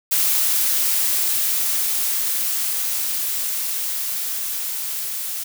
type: noise with level ramp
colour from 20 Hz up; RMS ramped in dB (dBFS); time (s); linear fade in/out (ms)
blue; -18 to -27; 0.11-5.44; 10
effects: none